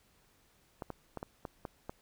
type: clicks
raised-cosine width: 1 ms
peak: -25 dBFS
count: 7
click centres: 0.822 / 0.903 / 1.173 / 1.229 / 1.452 / 1.652 / 1.895 s
effects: pink hiss -68 dBFS RMS until 2.01 s